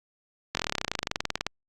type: slowing click train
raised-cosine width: 0.2 ms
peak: -9 dBFS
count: 26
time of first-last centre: 0.55-1.466 s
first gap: 22 ms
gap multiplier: 1.04
effects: Opus 48 kbps